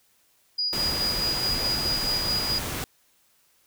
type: tone with tremolo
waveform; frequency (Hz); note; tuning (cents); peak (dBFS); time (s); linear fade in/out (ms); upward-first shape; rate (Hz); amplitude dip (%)
sine; 4900; D#8; -27; -23; 0.58-2.59; 10; square; 4.7; 35
type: noise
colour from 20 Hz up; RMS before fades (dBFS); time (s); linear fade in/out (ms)
pink; -31; 0.73-2.84; 0
effects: white hiss -64 dBFS RMS until 3.66 s